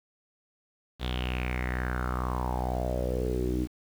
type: tone with low-pass filter sweep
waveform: sawtooth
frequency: 62.2 Hz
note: B1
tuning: 13 cents sharp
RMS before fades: -30 dBFS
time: 0.99-3.68 s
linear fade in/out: 50 ms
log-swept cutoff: 3700 to 300 Hz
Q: 5.9
effects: 8-bit